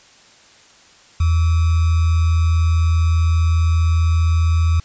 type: tone with sample-and-hold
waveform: sine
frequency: 82.41 Hz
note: E2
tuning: in tune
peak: -12 dBFS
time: 1.2-4.8 s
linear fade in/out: 5 ms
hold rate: 1225 Hz
effects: white hiss -48 dBFS RMS until 4.84 s + resampled to 16000 Hz